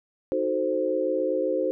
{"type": "chord", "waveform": "sine", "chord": "D# diminished seventh", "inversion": "none", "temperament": "equal with one note detuned", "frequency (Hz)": [311.1, 370, 438, 523.3], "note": ["D#4", "F#4", "A4", "C5"], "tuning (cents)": [0, 0, -8, 0], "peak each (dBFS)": [-30, -29, -31, -25], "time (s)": [0.32, 1.71], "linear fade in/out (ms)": 0, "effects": []}